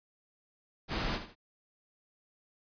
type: noise with echo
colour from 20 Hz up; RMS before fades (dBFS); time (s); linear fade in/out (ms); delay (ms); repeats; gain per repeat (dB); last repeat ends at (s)
pink; -33; 0.88-1.2; 50; 77; 2; -10; 1.354
effects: resampled to 11025 Hz